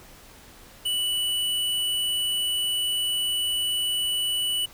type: tone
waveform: square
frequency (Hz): 2960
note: F#7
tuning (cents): 0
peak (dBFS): -24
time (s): 0.85-4.66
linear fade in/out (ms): 10
effects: pink hiss -49 dBFS RMS until 4.73 s